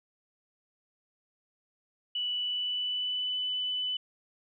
sine tone with pitch glide, 2959 to 2997 Hz, F#7 to F#7, -1 to +22 cents, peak -29 dBFS, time 2.15-3.97 s, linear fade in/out 5 ms, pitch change +23 cents, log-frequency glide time 2.31-3.37 s, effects none

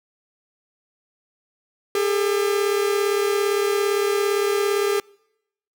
45% pulse tone pair together, 402.4 / 440 Hz, G4 / A4, +45 / 0 cents, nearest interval major second, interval 155 cents, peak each -20 / -25 dBFS, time 1.95-5 s, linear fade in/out 2 ms, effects noise-tail reverb RT60 0.8 s tail -26 dB re dry

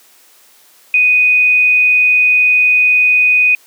sine tone, 2489 Hz, D#7, in tune, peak -7 dBFS, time 0.94-3.55 s, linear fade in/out 2 ms, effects white hiss -47 dBFS RMS until 3.66 s + high-pass 300 Hz 12 dB/octave

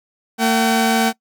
sawtooth tone pair together, 226.5 / 761 Hz, A#3 / F#5, -50 / +48 cents, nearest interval octave + major sixth, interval 2098 cents, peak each -12 / -14 dBFS, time 0.38-1.13 s, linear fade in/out 50 ms, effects noise-tail reverb RT60 0.1 s tail -22 dB re dry

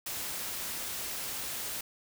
white noise, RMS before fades -37 dBFS, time 0.06-1.81 s, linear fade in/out 5 ms, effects none

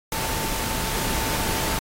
sine tone in noise, 890 Hz, A5, 20 cents sharp, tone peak -33 dBFS, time 0.12-1.79 s, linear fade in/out 2 ms, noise pink, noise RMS -26 dBFS, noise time 0.12-1.79 s, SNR -10 dB, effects AAC 48 kbps

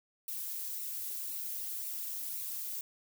violet noise with flanger, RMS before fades -39 dBFS, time 0.28-2.81 s, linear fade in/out 2 ms, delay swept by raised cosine 0.6 to 3.1 ms, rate 1.9 Hz, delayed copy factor -0.55, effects none

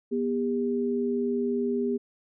sine tone pair together, 242.9 / 402.6 Hz, B3 / G4, -29 / +46 cents, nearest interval major sixth, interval 875 cents, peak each -27 dBFS, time 0.11-1.98 s, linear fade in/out 20 ms, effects none

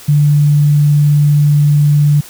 sine tone, 146.83 Hz, D3, in tune, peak -6 dBFS, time 0.08-2.21 s, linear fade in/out 10 ms, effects white hiss -35 dBFS RMS until 2.29 s

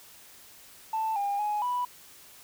sine tone with pitch steps, 883 / 806 / 837 / 985 Hz, A5 / G5 / G#5 / B5, +6 / +48 / +13 / -5 cents, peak -25 dBFS, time 0.93-1.85 s, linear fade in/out 5 ms, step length 230 ms, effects tanh soft clip ceiling -23 dBFS + white hiss -52 dBFS RMS until 2.43 s

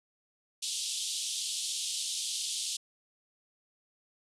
pink band-pass noise, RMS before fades -35 dBFS, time 0.62-2.77 s, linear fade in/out 10 ms, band 3100 to 10000 Hz, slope 48 dB/octave, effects none

